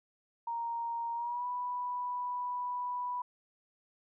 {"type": "tone with pitch glide", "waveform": "sine", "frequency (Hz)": [932.3, 985.5], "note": ["A#5", "B5"], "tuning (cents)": [0, -4], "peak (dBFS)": -33, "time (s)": [0.47, 3.22], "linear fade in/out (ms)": 5, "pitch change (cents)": 96, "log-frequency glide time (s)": [1.14, 1.46], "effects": []}